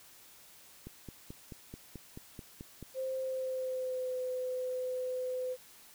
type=click train; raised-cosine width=3 ms; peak=-31 dBFS; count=10; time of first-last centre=0.87-2.827 s; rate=4.6 Hz
type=tone with pitch glide; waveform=sine; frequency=524 to 507.6 Hz; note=C5 to B4; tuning=+2 to +47 cents; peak=-33 dBFS; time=2.94-5.57 s; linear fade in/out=50 ms; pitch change=-55 cents; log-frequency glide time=3.17-4.16 s
effects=white hiss -57 dBFS RMS until 5.94 s